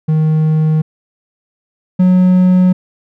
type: tone pair in turn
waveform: triangle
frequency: 156.3 / 183 Hz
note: D#3 / F#3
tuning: +8 / -19 cents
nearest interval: minor third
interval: 273 cents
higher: second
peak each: -7 / -4 dBFS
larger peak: second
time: 0.08-0.82 / 1.99-2.73 s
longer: neither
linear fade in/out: 10 ms
effects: none